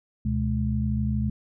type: tone cluster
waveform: sine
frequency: 72.1 / 124.4 / 211.8 Hz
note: D2 / B2 / G#3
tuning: -31 / +13 / +34 cents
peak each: -27 dBFS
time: 0.25-1.3 s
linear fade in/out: 5 ms
effects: none